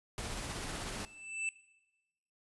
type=noise with tremolo; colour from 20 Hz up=pink; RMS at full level=-39 dBFS; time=0.18-1.05 s; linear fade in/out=0 ms; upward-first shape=triangle; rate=16 Hz; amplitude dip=30%
type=tone with exponential growth; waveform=square; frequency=2646 Hz; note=E7; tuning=6 cents sharp; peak=-32 dBFS; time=0.84-1.49 s; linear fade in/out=1 ms; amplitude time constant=140 ms
effects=noise-tail reverb RT60 1.0 s tail -18 dB re dry + resampled to 24000 Hz